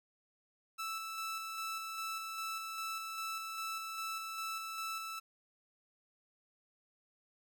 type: tone with tremolo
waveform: sawtooth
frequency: 1318.5 Hz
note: E6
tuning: in tune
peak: -34 dBFS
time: 0.78-5.2 s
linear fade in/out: 20 ms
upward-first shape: square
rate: 2.5 Hz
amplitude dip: 30%
effects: none